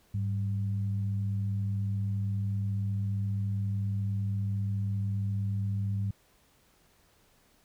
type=tone pair together; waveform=sine; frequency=102.2 / 192.93 Hz; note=G#2 / G3; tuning=-27 / -27 cents; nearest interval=major seventh; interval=1100 cents; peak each=-28 / -38 dBFS; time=0.14-6.11 s; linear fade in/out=5 ms; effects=pink hiss -65 dBFS RMS until 7.64 s